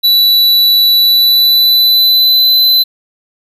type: tone with pitch glide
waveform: square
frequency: 3951 to 4029 Hz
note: B7 to B7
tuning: 0 to +34 cents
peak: -6 dBFS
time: 0.03-2.84 s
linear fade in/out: 20 ms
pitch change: +34 cents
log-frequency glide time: 0.97-2.64 s
effects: none